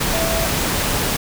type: tone in noise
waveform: sine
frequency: 659 Hz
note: E5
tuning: 1 cent flat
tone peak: -22 dBFS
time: 0.13-0.46 s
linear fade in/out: 10 ms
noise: pink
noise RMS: -20 dBFS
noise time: 0-1.17 s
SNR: -5 dB
effects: none